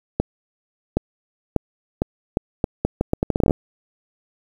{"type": "accelerating click train", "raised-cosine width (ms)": 2, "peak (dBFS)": -4, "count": 18, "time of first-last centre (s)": [0.2, 3.508], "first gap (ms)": 770, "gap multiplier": 0.77, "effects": ["7-bit"]}